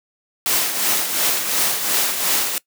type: noise with tremolo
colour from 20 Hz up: white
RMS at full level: -17 dBFS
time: 0.46-2.58 s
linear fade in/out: 0 ms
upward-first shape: triangle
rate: 2.8 Hz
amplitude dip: 60%
effects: noise-tail reverb RT60 0.1 s tail -22 dB re dry + high-pass 200 Hz 12 dB/octave